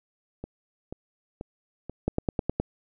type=two click trains; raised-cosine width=2 ms; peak=-22 / -11 dBFS; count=4 / 6; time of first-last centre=0.44-1.896 / 2.08-2.6 s; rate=2.06 / 9.62 Hz; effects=none